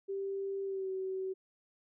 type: tone with pitch glide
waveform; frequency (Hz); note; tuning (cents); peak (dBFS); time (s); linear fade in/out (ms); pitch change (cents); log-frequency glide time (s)
sine; 392 to 378.9; G4 to F#4; 0 to +41; -34; 0.08-1.34; 20; -59; 0.64-0.9
effects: none